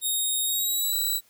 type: tone with pitch glide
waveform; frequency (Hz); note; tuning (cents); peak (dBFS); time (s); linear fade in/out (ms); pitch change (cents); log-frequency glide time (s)
5% pulse; 3729 to 3942; A#7 to B7; 0 to -4; -17; 0.01-1.21; 50; +96; 0.45-0.92
effects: white hiss -61 dBFS RMS until 1.29 s